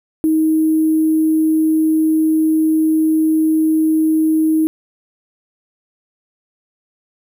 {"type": "tone with sample-and-hold", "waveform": "sine", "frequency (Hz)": 315.2, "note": "D#4", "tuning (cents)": 23, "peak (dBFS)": -11, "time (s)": [0.24, 4.67], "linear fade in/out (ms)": 0, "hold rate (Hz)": 11025, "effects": []}